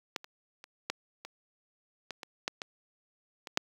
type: clicks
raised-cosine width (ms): 0.2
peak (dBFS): -15 / -29 / -30 / -13 / -25 / -20 / -23 / -13 / -19 / -24 / -7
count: 11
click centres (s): 0.162 / 0.244 / 0.641 / 0.9 / 1.25 / 2.107 / 2.232 / 2.479 / 2.618 / 3.472 / 3.574
effects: high-pass 200 Hz 12 dB/octave + 8-bit